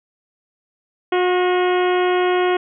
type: harmonic tone with a mistuned harmonic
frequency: 361.5 Hz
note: F#4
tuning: 40 cents flat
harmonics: 1 / 2 / 3 / 4 / 5 / 6 / 7 / 8 / 9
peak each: -16 / -22 / -26 / -28 / -30 / -32 / -33 / -34 / -35 dBFS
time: 1.12-2.57 s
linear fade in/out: 5 ms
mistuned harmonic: 5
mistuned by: +51 cents
effects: none